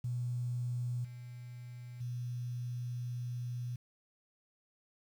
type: tone with level steps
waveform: sine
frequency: 122.2 Hz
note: B2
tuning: 18 cents flat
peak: -33 / -44 / -36 dBFS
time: 0.04-3.76 s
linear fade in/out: 5 ms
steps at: 1.04 / 2 s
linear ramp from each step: 10 ms
effects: 10-bit